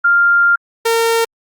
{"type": "tone pair in turn", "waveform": ["sine", "sawtooth"], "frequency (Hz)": [1396.9, 457.9], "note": ["F6", "A#4"], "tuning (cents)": [0, -31], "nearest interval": "octave + perfect fifth", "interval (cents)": 1931, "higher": "first", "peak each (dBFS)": -8, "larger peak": "neither", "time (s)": [[0.04, 0.56], [0.85, 1.25]], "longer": "first", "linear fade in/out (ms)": 10, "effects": ["Opus 48 kbps"]}